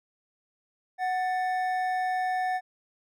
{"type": "tone pair together", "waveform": "triangle", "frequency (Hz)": [740, 1768.7], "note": ["F#5", "A6"], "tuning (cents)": [0, 9], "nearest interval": "octave + minor third", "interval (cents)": 1509, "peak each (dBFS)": [-24, -33], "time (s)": [0.98, 2.61], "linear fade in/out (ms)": 50, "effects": []}